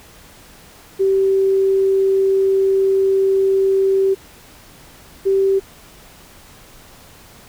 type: tone pair in turn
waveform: sine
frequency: 386.9 / 388.5 Hz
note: G4 / G4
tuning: -23 / -16 cents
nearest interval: unison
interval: 7 cents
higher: second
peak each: -12 dBFS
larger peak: neither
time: 0.99-4.15 / 5.25-5.6 s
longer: first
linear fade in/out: 20 ms
effects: pink hiss -44 dBFS RMS until 7.48 s